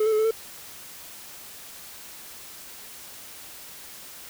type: tone with pitch steps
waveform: triangle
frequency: 428.8 / 441.5 / 428.1 / 437.4 / 448.1 Hz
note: A4 / A4 / A4 / A4 / A4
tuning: -45 / +6 / -47 / -10 / +32 cents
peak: -17 dBFS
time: 0-0.31 s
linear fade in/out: 5 ms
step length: 62 ms
effects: white hiss -43 dBFS RMS until 4.29 s